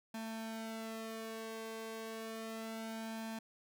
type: tone with flanger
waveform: sawtooth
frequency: 223.2 Hz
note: A3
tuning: 25 cents sharp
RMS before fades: -44 dBFS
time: 0.14-3.39 s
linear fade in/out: 5 ms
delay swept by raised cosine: 1.2 to 1.9 ms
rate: 0.31 Hz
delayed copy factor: +0.8
effects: none